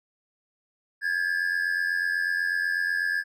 triangle tone pair together, 1626 / 1714.1 Hz, G#6 / A6, -37 / -46 cents, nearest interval minor second, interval 91 cents, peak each -25 dBFS, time 1.01-3.24 s, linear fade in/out 50 ms, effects none

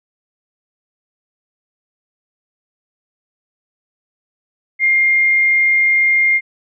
sine tone, 2117 Hz, C7, 20 cents sharp, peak -10 dBFS, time 4.79-6.41 s, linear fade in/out 50 ms, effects none

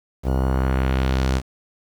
sawtooth tone with low-pass filter sweep, 65.41 Hz, C2, in tune, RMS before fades -20 dBFS, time 0.23-1.42 s, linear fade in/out 50 ms, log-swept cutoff 650 to 7900 Hz, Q 1.1, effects 7-bit

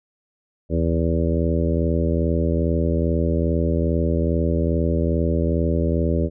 harmonic tone with a mistuned harmonic, 82.41 Hz, E2, in tune, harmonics 1 / 2 / 3 / 4 / 5 / 6 / 7, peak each -21 / -24 / -26 / -27 / -28 / -29 / -29 dBFS, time 0.69-6.3 s, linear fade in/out 50 ms, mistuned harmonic 1, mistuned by -120 cents, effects none

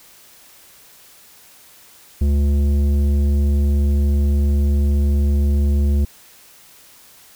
triangle tone with tanh clipping, 71.4 Hz, D2, 48 cents flat, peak -15 dBFS, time 2.21-6.05 s, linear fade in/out 5 ms, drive 15 dB, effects white hiss -47 dBFS RMS until 7.35 s

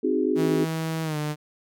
sine chord, Ab dominant seventh, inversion first, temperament equal, 261.6 / 311.1 / 370 / 415.3 Hz, C4 / Eb4 / Gb4 / Ab4, 0 / 0 / 0 / 0 cents, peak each -26 dBFS, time 0.03-0.65 s, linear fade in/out 10 ms
sawtooth tone with pitch glide, 161.2 to 150.4 Hz, E3 to D3, -38 to +42 cents, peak -22 dBFS, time 0.35-1.36 s, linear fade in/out 50 ms, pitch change -120 cents, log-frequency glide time 1.03-1.17 s
effects none

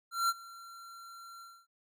square tone with ADSR envelope, 1367 Hz, F6, 37 cents flat, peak -26 dBFS, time 0.11-1.67 s, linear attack 180 ms, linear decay 39 ms, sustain -22 dB, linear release 260 ms, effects none

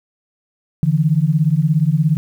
sine beating tone pair, 146.83 / 163.83 Hz, D3 / E3, 0 / -10 cents, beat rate 17 Hz, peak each -15 dBFS, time 0.83-2.17 s, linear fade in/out 0 ms, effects 8-bit

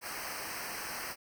pink noise with comb filter, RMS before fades -40 dBFS, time 0.01-1.16 s, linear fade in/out 50 ms, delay 0.28 ms, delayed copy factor -0.9, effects none

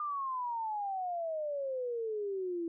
sine exponential sweep, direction down, 1214 to 330 Hz, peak -33 dBFS, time 0-2.68 s, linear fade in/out 2 ms, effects none

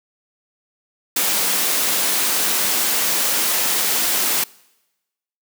white high-pass noise, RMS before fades -19 dBFS, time 1.16-4.44 s, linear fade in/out 5 ms, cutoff 180 Hz, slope 24 dB/octave, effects noise-tail reverb RT60 1.0 s tail -24 dB re dry

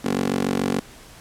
15% pulse tone with high-pass filter, 46.9 Hz, F#1, 24 cents sharp, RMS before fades -23 dBFS, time 0.04-0.8 s, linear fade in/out 10 ms, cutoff 270 Hz, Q 4.3, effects pink hiss -45 dBFS RMS until 1.2 s + low-pass 12000 Hz 12 dB/octave

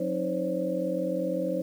sine tone cluster, 181 / 268.7 / 313.9 / 522 / 562 Hz, F#3 / C4 / D#4 / C5 / C#5, -38 / +46 / +15 / -4 / +24 cents, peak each -33 / -37 / -33 / -30 / -33 dBFS, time 0-1.62 s, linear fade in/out 5 ms, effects 9-bit

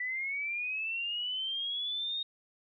sine linear sweep, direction up, 1961 to 3729 Hz, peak -32 dBFS, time 0-2.23 s, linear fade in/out 5 ms, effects none

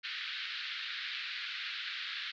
white band-pass noise, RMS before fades -40 dBFS, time 0.03-2.32 s, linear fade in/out 20 ms, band 1400 to 4200 Hz, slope 48 dB/octave, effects none

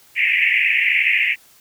pink band-pass noise, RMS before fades -17 dBFS, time 0.15-1.36 s, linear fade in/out 50 ms, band 1900 to 2700 Hz, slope 96 dB/octave, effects white hiss -51 dBFS RMS until 1.6 s

